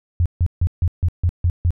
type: tone bursts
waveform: sine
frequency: 87.3 Hz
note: F2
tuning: in tune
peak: -13 dBFS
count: 8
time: 0.2-1.706 s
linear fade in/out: 0 ms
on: 57 ms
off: 150 ms
effects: none

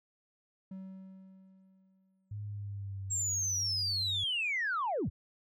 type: tone with exponential decay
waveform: triangle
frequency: 190 Hz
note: F#3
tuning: 46 cents sharp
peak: -38 dBFS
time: 0.71-2.65 s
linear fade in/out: 5 ms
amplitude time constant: 420 ms
type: tone with pitch glide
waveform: sine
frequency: 103.83 to 96.32 Hz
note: G#2 to G2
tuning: 0 to -30 cents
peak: -37 dBFS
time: 2.31-4.24 s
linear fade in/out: 5 ms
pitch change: -130 cents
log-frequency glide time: 2.44-3.09 s
type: linear sweep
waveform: sine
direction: down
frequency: 7590 to 37.26 Hz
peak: -29 dBFS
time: 3.1-5.1 s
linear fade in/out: 20 ms
effects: tanh soft clip ceiling -26 dBFS

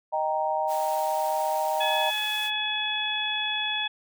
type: chord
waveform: sine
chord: Eb major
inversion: none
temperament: equal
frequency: 622.3 / 784 / 932.3 Hz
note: Eb5 / G5 / Bb5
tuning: 0 / 0 / 0 cents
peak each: -28 dBFS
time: 0.12-2.11 s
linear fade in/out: 20 ms
type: high-pass noise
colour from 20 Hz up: white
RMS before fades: -41 dBFS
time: 0.67-2.51 s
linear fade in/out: 50 ms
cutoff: 470 Hz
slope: 48 dB/octave
type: harmonic tone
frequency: 850 Hz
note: G#5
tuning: 40 cents sharp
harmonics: 1 / 2 / 3 / 4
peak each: -34 / -33 / -32 / -28 dBFS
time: 1.8-3.88 s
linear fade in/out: 10 ms
effects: none

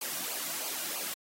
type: noise with flanger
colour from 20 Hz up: white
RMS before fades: -36 dBFS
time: 0.01-1.14 s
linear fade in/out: 5 ms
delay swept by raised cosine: 0.53 to 2.33 ms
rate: 3.1 Hz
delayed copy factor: -0.7
effects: high-pass 200 Hz 12 dB/octave + AAC 48 kbps

